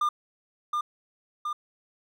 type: tone with echo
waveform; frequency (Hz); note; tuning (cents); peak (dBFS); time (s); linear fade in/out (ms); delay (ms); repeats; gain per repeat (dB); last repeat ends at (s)
triangle; 1204; D6; +43; -20; 0.01-0.09; 5; 720; 2; -3; 1.53
effects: none